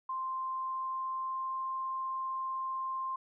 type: tone with pitch glide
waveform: sine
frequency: 1046.5 to 1052.6 Hz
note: C6 to C6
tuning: 0 to +10 cents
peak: -33 dBFS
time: 0.09-3.16 s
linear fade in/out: 5 ms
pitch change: +10 cents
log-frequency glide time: 0.52-1.68 s
effects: none